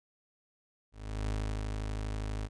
30% pulse tone with ADSR envelope, 52.4 Hz, G#1, 16 cents sharp, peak -28 dBFS, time 0.92-2.49 s, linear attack 360 ms, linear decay 360 ms, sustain -3 dB, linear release 44 ms, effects resampled to 22050 Hz

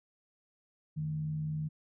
sine tone with frequency modulation, 153.6 Hz, D#3, 22 cents flat, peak -32 dBFS, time 0.96-1.69 s, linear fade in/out 20 ms, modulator 64.6 Hz, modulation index 0.26, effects none

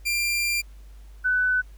sawtooth / sine tone pair in turn, 2380 / 1499.3 Hz, D7 / F#6, +22 / +22 cents, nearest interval minor sixth, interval 800 cents, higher first, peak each -19 dBFS, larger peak neither, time 0.05-0.62 / 1.24-1.62 s, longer first, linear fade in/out 20 ms, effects added 50 Hz sine -42 dBFS peak until 1.77 s + pink hiss -60 dBFS RMS until 1.77 s

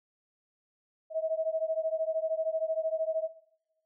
sine beating tone pair, 636 / 649 Hz, D#5 / E5, +38 / -27 cents, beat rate 13 Hz, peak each -31 / -33 dBFS, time 1.1-3.29 s, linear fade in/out 50 ms, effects noise-tail reverb RT60 0.9 s tail -17 dB re dry

